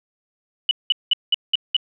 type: tone bursts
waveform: sine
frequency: 2960 Hz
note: F#7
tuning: in tune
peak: -13 dBFS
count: 6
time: 0.69-1.766 s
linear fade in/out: 2 ms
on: 21 ms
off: 190 ms
effects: none